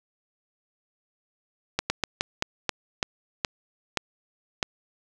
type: slowing click train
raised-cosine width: 0.2 ms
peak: -6 dBFS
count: 10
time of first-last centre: 1.79-4.628 s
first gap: 110 ms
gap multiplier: 1.25
effects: none